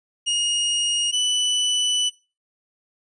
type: tone pair in turn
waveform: sawtooth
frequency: 2866 / 2981 Hz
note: F7 / F#7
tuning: +44 / +12 cents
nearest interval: minor second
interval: 68 cents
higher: second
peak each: -16 dBFS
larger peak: neither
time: 0.26-1.12 / 1.12-2.1 s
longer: second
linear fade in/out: 20 ms
effects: noise-tail reverb RT60 0.3 s tail -20 dB re dry + resampled to 22050 Hz